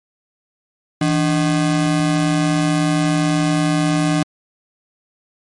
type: ring-modulated tone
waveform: square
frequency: 229.1 Hz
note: A#3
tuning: 30 cents flat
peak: -12 dBFS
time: 1.01-4.23 s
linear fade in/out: 5 ms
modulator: 65.7 Hz
effects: MP3 48 kbps